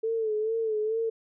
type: tone with vibrato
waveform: sine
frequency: 440 Hz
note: A4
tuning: in tune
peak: -25 dBFS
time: 0.03-1.1 s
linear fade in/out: 10 ms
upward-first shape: sine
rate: 2.3 Hz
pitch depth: 60 cents each way
effects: none